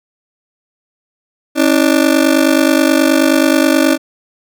30% pulse ring-modulated tone, 295.2 Hz, D4, 9 cents sharp, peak -3 dBFS, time 1.55-3.98 s, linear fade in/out 50 ms, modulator 24.7 Hz, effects none

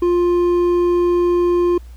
sine tone with hard clipping, 350.8 Hz, F4, 8 cents sharp, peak -14 dBFS, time 0.02-1.78 s, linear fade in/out 5 ms, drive 5 dB, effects added 60 Hz sine -34 dBFS peak until 1.96 s + pink hiss -53 dBFS RMS until 1.96 s

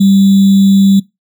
sine tone with sample-and-hold, 196 Hz, G3, in tune, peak -4 dBFS, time 0-1 s, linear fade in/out 10 ms, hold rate 3675 Hz, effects noise-tail reverb RT60 0.2 s tail -22 dB re dry

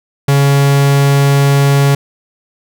45% pulse tone, 140 Hz, C#3, 18 cents sharp, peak -7 dBFS, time 0.28-1.95 s, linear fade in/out 5 ms, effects none

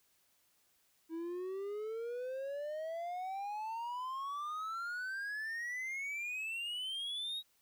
triangle exponential sweep, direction up, 321.6 to 3825 Hz, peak -36 dBFS, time 1.09-7.43 s, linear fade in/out 50 ms, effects white hiss -73 dBFS RMS until 7.61 s

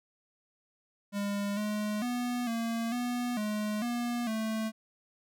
square tone with pitch steps, 202.2 / 210.4 / 244.7 / 229.6 / 244.3 / 211.2 / 239.7 / 220.2 Hz, G#3 / G#3 / B3 / A#3 / B3 / G#3 / A#3 / A3, -46 / +23 / -16 / -26 / -19 / +29 / +48 / +2 cents, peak -31 dBFS, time 1.12-4.72 s, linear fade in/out 50 ms, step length 450 ms, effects none

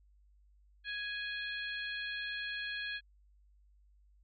harmonic tone with a mistuned harmonic, 830.6 Hz, G#5, in tune, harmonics 2 / 3 / 4 / 5, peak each -39 / -44 / -44 / -47 dBFS, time 0.84-3.01 s, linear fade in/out 50 ms, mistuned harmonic 5, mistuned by +21 cents, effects added 50 Hz sine -62 dBFS peak until 4.23 s

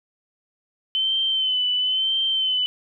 sine tone with vibrato, 3058 Hz, G7, 44 cents flat, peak -19 dBFS, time 0.95-2.66 s, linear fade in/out 0 ms, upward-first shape sine, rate 0.99 Hz, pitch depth 44 cents each way, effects none

